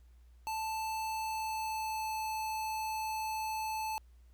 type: tone with pitch glide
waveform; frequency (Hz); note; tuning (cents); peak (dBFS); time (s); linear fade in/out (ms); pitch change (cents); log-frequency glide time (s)
square; 880 to 872.9; A5 to A5; 0 to -14; -35; 0.47-3.98; 0; -14; 1.05-2.16
effects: added 60 Hz sine -56 dBFS peak until 4.33 s + pink hiss -75 dBFS RMS until 4.33 s